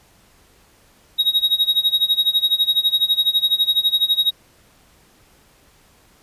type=tone with tremolo; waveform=triangle; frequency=3790 Hz; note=A#7; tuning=28 cents sharp; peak=-10 dBFS; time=1.18-4.31 s; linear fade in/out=20 ms; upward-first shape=sine; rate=12 Hz; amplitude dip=90%; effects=pink hiss -54 dBFS RMS until 6.22 s + resampled to 32000 Hz